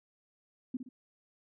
sine tone with echo, 253.8 Hz, B3, 47 cents sharp, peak -31 dBFS, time 0.74-0.77 s, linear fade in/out 5 ms, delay 60 ms, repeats 2, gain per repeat -8 dB, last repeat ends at 0.89 s, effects none

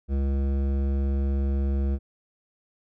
triangle tone with hard clipping, 68.6 Hz, C#2, 17 cents flat, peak -24 dBFS, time 0.08-1.99 s, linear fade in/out 50 ms, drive 17 dB, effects none

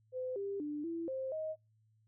sine tone with pitch steps, 510 / 398 / 296.1 / 333.2 / 527 / 628 Hz, C5 / G4 / D4 / E4 / C5 / D#5, -44 / +26 / +14 / +19 / +12 / +16 cents, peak -36 dBFS, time 0.12-1.56 s, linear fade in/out 50 ms, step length 240 ms, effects noise-tail reverb RT60 0.2 s tail -26 dB re dry + added 109 Hz sine -68 dBFS peak until 2.07 s

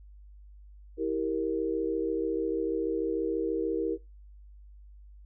sine chord, E diminished, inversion none, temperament equal with one note detuned, 325.7 / 392 / 466.2 Hz, E4 / G4 / Bb4, -21 / 0 / 0 cents, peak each -31 / -33 / -30 dBFS, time 0.97-3.98 s, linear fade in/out 50 ms, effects noise-tail reverb RT60 0.2 s tail -19 dB re dry + added 50 Hz sine -48 dBFS peak until 5.25 s

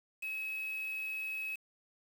sine tone with quantisation, 2569 Hz, E7, 45 cents flat, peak -36 dBFS, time 0.22-1.56 s, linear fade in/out 10 ms, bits 8, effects none

